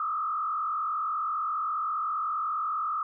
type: tone with frequency modulation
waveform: sine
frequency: 1244.5 Hz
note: D#6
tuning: in tune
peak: -27 dBFS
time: 0-3.03 s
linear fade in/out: 2 ms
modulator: 45.1 Hz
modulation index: 1.4
effects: none

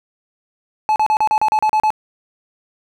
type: tone bursts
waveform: triangle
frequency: 861 Hz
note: A5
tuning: 38 cents flat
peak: -10 dBFS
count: 10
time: 0.89-1.904 s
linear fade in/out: 0 ms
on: 69 ms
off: 36 ms
effects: none

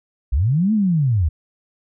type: linear two-way sweep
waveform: sine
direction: up then down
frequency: 51.91 to 223.8 to 70.5 Hz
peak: -14 dBFS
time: 0.32-1.29 s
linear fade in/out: 10 ms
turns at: 0.73 s
effects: none

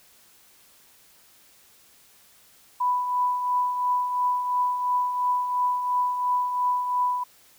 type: tone with tremolo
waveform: sine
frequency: 991 Hz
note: B5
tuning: 6 cents sharp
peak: -19 dBFS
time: 2.8-7.24 s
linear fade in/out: 10 ms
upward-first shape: triangle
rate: 2.9 Hz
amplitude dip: 55%
effects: white hiss -56 dBFS RMS until 7.58 s

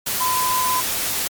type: tone in noise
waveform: sine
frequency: 1012 Hz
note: B5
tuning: 42 cents sharp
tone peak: -19 dBFS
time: 0.2-0.81 s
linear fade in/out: 10 ms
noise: white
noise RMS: -23 dBFS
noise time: 0.06-1.28 s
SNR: +1 dB
effects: MP3 96 kbps

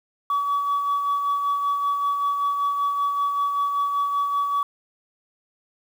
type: tone with tremolo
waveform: sine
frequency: 1138 Hz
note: C#6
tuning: 45 cents sharp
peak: -17 dBFS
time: 0.3-4.63 s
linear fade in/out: 2 ms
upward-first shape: sine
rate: 5.2 Hz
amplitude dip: 45%
effects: tanh soft clip ceiling -17 dBFS + 8-bit

